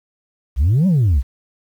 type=exponential two-way sweep; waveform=sine; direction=up then down; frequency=58 to 199.4 to 58 Hz; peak=-9 dBFS; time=0.56-1.23 s; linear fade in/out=50 ms; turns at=0.87 s; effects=tanh soft clip ceiling -10 dBFS + 8-bit